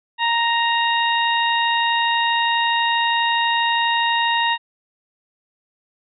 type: harmonic tone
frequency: 932.3 Hz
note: A#5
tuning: in tune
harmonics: 1 / 2 / 3 / 4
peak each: -19 / -22 / -24 / -25 dBFS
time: 0.18-4.58 s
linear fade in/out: 50 ms
effects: none